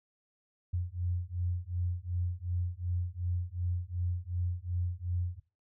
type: beating tone pair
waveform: sine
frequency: 87.31 / 90.01 Hz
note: F2 / F#2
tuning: 0 / -47 cents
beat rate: 2.7 Hz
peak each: -34 / -34 dBFS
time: 0.73-5.4 s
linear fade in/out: 10 ms
effects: noise-tail reverb RT60 0.3 s tail -19 dB re dry